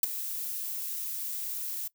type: noise with ADSR envelope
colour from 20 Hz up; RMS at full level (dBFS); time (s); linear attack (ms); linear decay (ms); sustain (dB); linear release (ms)
violet; -20; 0.03-1.88; 3; 14; -15; 7
effects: noise-tail reverb RT60 0.1 s tail -20 dB re dry